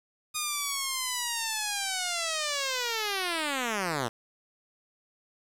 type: linear sweep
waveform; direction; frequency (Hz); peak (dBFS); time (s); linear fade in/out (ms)
5% pulse; down; 1234 to 109.5; -17; 0.34-4.09; 20
effects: low-pass 12000 Hz 12 dB/octave + 9-bit